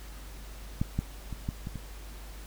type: clicks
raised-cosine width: 5 ms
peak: -14 / -15 / -25 / -18 / -23 / -24 dBFS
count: 6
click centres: 0.815 / 0.99 / 1.327 / 1.489 / 1.671 / 1.757 s
effects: added 50 Hz sine -42 dBFS peak until 2.46 s + pink hiss -50 dBFS RMS until 2.46 s